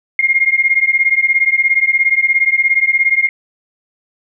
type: beating tone pair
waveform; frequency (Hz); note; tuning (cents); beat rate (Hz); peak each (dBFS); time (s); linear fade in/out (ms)
sine; 2123 / 2140; C7 / C7; +25 / +38; 17; -13; 0.19-3.29; 2
effects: none